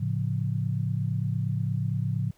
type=chord; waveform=sine; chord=A augmented; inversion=none; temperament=equal; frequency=110 / 138.59 / 174.61 Hz; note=A2 / C#3 / E#3; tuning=0 / 0 / 0 cents; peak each=-28 / -29 / -32 dBFS; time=0-2.31 s; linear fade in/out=10 ms; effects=pink hiss -64 dBFS RMS until 2.37 s